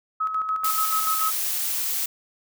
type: tone with tremolo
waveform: sine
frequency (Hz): 1281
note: E6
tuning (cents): -50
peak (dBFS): -21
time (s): 0.2-1.31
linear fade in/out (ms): 10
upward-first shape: square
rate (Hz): 6.9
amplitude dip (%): 50
type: noise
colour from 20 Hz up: blue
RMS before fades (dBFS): -26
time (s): 0.64-2.06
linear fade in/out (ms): 5
effects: none